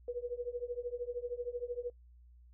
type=tone with tremolo; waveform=sine; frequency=485.6 Hz; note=B4; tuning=29 cents flat; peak=-32 dBFS; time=0.08-1.9 s; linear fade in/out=2 ms; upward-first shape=triangle; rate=13 Hz; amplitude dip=100%; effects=noise-tail reverb RT60 0.1 s tail -21 dB re dry + added 60 Hz sine -56 dBFS peak until 2.53 s